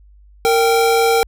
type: tone pair together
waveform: square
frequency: 461 / 783 Hz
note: A#4 / G5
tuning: -19 / -2 cents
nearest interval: major sixth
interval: 917 cents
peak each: -14 / -17 dBFS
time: 0.45-1.23 s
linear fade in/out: 0 ms
effects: added 50 Hz sine -43 dBFS peak until 1.27 s